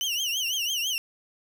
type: tone with vibrato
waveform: 30% pulse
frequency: 2960 Hz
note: F#7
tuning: in tune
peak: -23 dBFS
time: 0.01-0.98 s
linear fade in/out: 0 ms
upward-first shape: triangle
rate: 6 Hz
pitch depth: 170 cents each way
effects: 10-bit